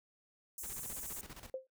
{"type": "high-pass noise", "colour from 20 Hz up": "pink", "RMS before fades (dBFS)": -44, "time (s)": [0.58, 1.21], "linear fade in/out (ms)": 2, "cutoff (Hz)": 6600, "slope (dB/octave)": 48}
{"type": "noise with tremolo", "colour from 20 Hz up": "pink", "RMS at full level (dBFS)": -49, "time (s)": [0.63, 1.5], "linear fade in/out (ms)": 5, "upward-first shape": "square", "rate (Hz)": 15, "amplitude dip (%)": 70}
{"type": "tone with exponential decay", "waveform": "sine", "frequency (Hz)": 523, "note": "C5", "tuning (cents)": -1, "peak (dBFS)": -33, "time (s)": [1.54, 1.67], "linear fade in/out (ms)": 2, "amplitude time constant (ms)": 28}
{"effects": ["noise-tail reverb RT60 0.2 s tail -23 dB re dry"]}